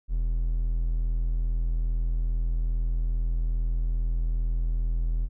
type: tone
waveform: triangle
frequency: 41.2 Hz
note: E1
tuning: in tune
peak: -21 dBFS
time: 0.08-5.29 s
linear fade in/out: 50 ms
effects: none